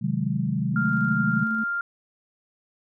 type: chord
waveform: sine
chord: Ab dominant seventh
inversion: first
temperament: equal with one note detuned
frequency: 130.81 / 154.13 / 185 / 207.7 Hz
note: C3 / Eb3 / Gb3 / Ab3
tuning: 0 / -16 / 0 / 0 cents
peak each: -28 dBFS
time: 0.01-1.45 s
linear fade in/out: 20 ms
type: tone with tremolo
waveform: sine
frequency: 220 Hz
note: A3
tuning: in tune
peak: -25 dBFS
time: 0.74-1.64 s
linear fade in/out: 5 ms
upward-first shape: square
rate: 13 Hz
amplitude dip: 25%
type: tone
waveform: sine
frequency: 1396.9 Hz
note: F6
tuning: in tune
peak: -24 dBFS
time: 0.76-1.81 s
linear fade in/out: 2 ms
effects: none